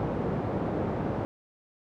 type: band-pass noise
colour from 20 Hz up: pink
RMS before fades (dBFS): -30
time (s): 0-1.25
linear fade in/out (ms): 0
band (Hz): 110 to 710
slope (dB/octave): 12
effects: none

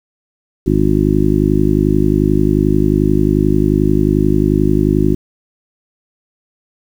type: harmonic tone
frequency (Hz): 51.3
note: G#1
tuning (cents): -21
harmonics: 1 / 2 / 3 / 4 / 5 / 6 / 7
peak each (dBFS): -18 / -20 / -17 / -19 / -18 / -16 / -17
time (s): 0.66-5.15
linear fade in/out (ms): 10
effects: 7-bit

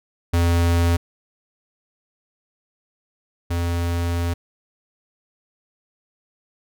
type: tone pair in turn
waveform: square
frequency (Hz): 85.4 / 85.78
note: F2 / F2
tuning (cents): -38 / -31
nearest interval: unison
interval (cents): 7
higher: second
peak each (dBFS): -16 / -21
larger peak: first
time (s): 0.33-0.97 / 3.5-4.34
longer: second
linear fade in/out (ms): 10
effects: none

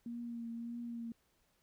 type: tone with vibrato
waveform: sine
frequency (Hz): 234.3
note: A#3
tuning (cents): +9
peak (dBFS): -40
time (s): 0.06-1.12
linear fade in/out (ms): 2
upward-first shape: triangle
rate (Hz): 1.7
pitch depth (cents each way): 29
effects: pink hiss -75 dBFS RMS until 1.62 s

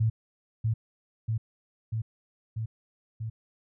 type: tone with echo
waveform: sine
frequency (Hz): 111.4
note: A2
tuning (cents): +22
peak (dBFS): -21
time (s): 0-0.1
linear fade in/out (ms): 10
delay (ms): 640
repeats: 5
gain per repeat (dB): -2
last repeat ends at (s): 3.3
effects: none

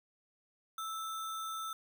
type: tone with sample-and-hold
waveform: sine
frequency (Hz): 1318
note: E6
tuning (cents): -1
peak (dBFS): -37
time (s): 0.78-1.73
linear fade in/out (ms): 2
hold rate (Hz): 4900
effects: none

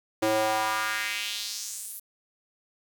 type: tone with high-pass filter sweep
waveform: square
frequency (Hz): 108.9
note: A2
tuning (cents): -17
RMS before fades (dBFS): -29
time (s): 0.22-2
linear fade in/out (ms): 10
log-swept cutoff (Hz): 400 to 12000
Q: 2.3
effects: 8-bit

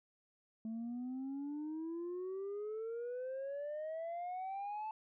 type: exponential sweep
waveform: sine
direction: up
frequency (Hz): 220 to 880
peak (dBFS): -37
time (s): 0.65-4.91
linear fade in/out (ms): 2
effects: tanh soft clip ceiling -38 dBFS

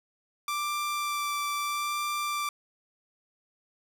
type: tone with vibrato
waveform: sawtooth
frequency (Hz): 1174.7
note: D6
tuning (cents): 0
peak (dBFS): -25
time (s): 0.48-2.49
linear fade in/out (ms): 2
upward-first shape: sine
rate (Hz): 0.77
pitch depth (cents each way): 11
effects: none

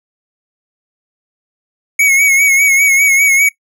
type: tone with vibrato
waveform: square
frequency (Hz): 2217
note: C#7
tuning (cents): 0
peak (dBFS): -8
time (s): 1.99-3.49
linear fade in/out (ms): 5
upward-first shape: sine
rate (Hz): 5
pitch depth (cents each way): 50
effects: noise-tail reverb RT60 0.1 s tail -20 dB re dry

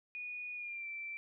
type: tone with pitch glide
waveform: sine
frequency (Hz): 2461 to 2339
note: D#7 to D7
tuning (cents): -20 to -8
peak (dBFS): -40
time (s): 0.15-1.17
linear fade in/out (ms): 0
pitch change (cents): -88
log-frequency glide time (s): 0.55-0.87
effects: none

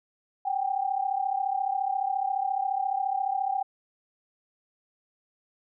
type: tone pair together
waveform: sine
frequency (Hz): 762.6 / 797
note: G5 / G5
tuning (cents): -48 / +28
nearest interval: minor second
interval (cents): 76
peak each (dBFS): -28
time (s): 0.45-3.63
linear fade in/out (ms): 10
effects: none

